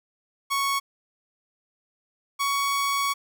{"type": "tone pair in turn", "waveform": "sawtooth", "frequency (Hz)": [1108.7, 1119], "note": ["C#6", "C#6"], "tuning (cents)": [0, 16], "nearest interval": "unison", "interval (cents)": 16, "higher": "second", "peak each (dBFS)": -19, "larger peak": "neither", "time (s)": [[0.5, 0.8], [2.39, 3.14]], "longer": "second", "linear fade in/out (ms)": 20, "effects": []}